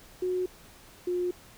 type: tone pair in turn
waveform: sine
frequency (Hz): 365.6 / 357.2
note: F#4 / F4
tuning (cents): -21 / +39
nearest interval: unison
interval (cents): 40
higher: first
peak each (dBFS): -26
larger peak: neither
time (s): 0.22-0.46 / 1.07-1.31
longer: neither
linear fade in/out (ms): 5
effects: pink hiss -53 dBFS RMS until 1.57 s